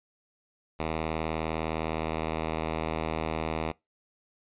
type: tone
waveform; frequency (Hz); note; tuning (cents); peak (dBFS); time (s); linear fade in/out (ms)
5% pulse; 79.7; D#2; +42; -18; 0.79-3.72; 10
effects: noise-tail reverb RT60 0.2 s tail -23 dB re dry + resampled to 8000 Hz